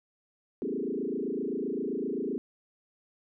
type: tone with frequency modulation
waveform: sine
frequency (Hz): 329.6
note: E4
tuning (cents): 0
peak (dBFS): -29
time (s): 0.62-2.38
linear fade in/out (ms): 0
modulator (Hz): 27.7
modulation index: 3.8
effects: none